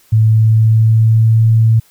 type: tone with pitch glide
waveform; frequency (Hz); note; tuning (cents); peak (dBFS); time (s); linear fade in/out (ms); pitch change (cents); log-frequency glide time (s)
sine; 110 to 112.31; A2 to A2; 0 to +36; -6; 0.12-1.8; 10; +36; 0.23-1.42
effects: white hiss -50 dBFS RMS until 1.9 s